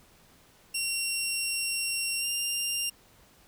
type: tone with pitch glide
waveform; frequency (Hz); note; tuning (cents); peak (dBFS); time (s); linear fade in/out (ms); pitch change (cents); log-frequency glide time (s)
15% pulse; 2745 to 2791; F7 to F7; -31 to -2; -21; 0.74-2.9; 10; +29; 2.19-2.26
effects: pink hiss -59 dBFS RMS until 3.47 s